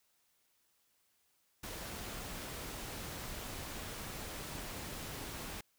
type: noise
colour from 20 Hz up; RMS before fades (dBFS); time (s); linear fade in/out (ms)
pink; -44; 1.63-5.61; 5
effects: white hiss -75 dBFS RMS until 5.78 s